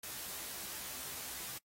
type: noise with comb filter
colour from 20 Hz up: white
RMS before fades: -44 dBFS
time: 0.03-1.58 s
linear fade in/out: 5 ms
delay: 15 ms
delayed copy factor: +0.75
effects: noise-tail reverb RT60 0.1 s tail -23 dB re dry + AAC 48 kbps